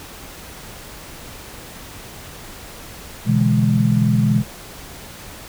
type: chord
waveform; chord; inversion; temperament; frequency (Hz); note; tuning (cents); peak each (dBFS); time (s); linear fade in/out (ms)
sine; E dominant seventh; second; equal; 123.47 / 146.83 / 164.81 / 207.7; B2 / D3 / E3 / G#3; 0 / 0 / 0 / 0; -17 / -22 / -21 / -17; 3.25-4.44; 50
effects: pink hiss -37 dBFS RMS until 5.48 s